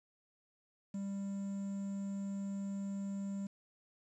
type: tone with quantisation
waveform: triangle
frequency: 197.6 Hz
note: G3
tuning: 14 cents sharp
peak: -35 dBFS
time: 0.94-3.47 s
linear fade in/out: 5 ms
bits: 10
effects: resampled to 22050 Hz